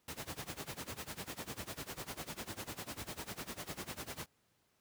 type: noise with tremolo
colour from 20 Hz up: pink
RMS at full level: -41 dBFS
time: 0.08-4.26 s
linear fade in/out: 2 ms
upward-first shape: sine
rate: 10 Hz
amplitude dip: 90%
effects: pink hiss -75 dBFS RMS until 4.8 s + high-pass 80 Hz 12 dB/octave